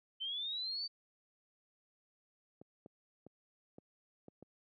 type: linear sweep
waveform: sine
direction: up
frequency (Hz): 3048 to 4620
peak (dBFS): -37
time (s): 0.2-0.88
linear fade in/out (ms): 20
type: clicks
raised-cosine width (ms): 2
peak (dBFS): -38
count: 6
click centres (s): 2.615 / 2.861 / 3.266 / 3.784 / 4.283 / 4.426
effects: high-pass 150 Hz 12 dB/octave